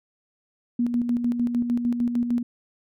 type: tone with tremolo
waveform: sine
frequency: 240 Hz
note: B3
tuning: 49 cents flat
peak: -19 dBFS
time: 0.79-2.43 s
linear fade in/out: 5 ms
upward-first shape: square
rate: 6.6 Hz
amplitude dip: 50%
effects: none